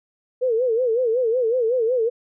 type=tone with vibrato; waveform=sine; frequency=477.5 Hz; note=A#4; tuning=42 cents sharp; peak=-17 dBFS; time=0.41-2.1 s; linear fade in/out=20 ms; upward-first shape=sine; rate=5.4 Hz; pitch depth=140 cents each way; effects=none